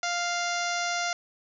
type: harmonic tone with a mistuned harmonic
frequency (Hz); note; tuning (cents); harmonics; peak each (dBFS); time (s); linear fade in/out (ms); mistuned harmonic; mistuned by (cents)
698.5; F5; 0; 1 / 2 / 3 / 4 / 5 / 6 / 7 / 8 / 9 / 10; -31 / -32 / -34 / -40 / -40 / -40 / -39 / -38 / -40 / -44; 0.03-1.13; 2; 8; +15
effects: none